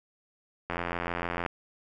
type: click train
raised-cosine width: 0.5 ms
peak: -16 dBFS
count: 67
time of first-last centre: 0.7-1.462 s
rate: 86.6 Hz
effects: none